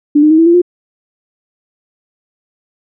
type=tone with pitch steps; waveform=sine; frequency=293.7 / 304.9 / 316.6 / 328.7 / 341.3 / 354.4 Hz; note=D4 / D#4 / D#4 / E4 / F4 / F4; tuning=0 / -35 / +30 / -5 / -40 / +25 cents; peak=-4 dBFS; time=0.15-0.618 s; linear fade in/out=10 ms; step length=78 ms; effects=none